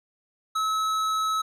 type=tone with tanh clipping; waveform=triangle; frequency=1293 Hz; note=E6; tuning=34 cents flat; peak=-25 dBFS; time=0.55-1.42 s; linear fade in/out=10 ms; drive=18 dB; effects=none